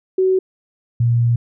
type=tone pair in turn; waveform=sine; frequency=375.8 / 118.37 Hz; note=F#4 / A#2; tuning=+27 / +27 cents; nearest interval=octave + minor sixth; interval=2000 cents; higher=first; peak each=-12 dBFS; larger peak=neither; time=0.18-0.39 / 1-1.36 s; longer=second; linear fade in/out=5 ms; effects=none